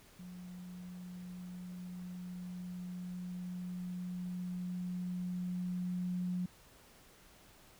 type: tone with level ramp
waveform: sine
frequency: 180 Hz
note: F#3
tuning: 47 cents flat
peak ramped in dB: -46 to -33 dBFS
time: 0.19-6.46 s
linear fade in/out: 5 ms
effects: pink hiss -61 dBFS RMS until 7.79 s